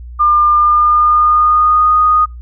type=tone with pitch glide; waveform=sine; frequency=1200 to 1238 Hz; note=D6 to D#6; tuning=+37 to -9 cents; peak=-7 dBFS; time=0.19-2.26 s; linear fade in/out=20 ms; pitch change=+54 cents; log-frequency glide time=0.52-1.91 s; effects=noise-tail reverb RT60 0.2 s tail -24 dB re dry + added 60 Hz sine -27 dBFS peak until 2.41 s